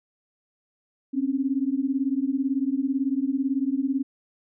sine beating tone pair, 261.6 / 279.6 Hz, C4 / C#4, 0 / +15 cents, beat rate 18 Hz, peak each -25 dBFS, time 1.13-4.03 s, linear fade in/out 20 ms, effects none

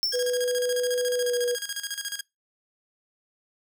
square tone with exponential decay, 5390 Hz, E8, 38 cents sharp, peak -21 dBFS, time 0.03-0.43 s, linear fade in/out 0 ms, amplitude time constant 86 ms
10% pulse tone with tremolo, 1633 Hz, G#6, 30 cents flat, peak -20 dBFS, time 0.12-2.21 s, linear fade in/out 5 ms, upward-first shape square, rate 14 Hz, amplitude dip 75%
sine tone with pitch glide, 493.9 to 486.5 Hz, B4 to B4, 0 to -26 cents, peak -23 dBFS, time 0.13-1.56 s, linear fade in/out 20 ms, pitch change -26 cents, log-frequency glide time 1.14-1.36 s
effects noise-tail reverb RT60 0.2 s tail -25 dB re dry

